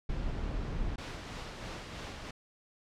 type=noise; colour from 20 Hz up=brown; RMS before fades=-34 dBFS; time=0.09-0.96 s; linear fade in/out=5 ms
type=noise with tremolo; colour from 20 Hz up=pink; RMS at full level=-41 dBFS; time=0.98-2.31 s; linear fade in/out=5 ms; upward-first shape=sine; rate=3.1 Hz; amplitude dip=30%
effects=low-pass 5000 Hz 12 dB/octave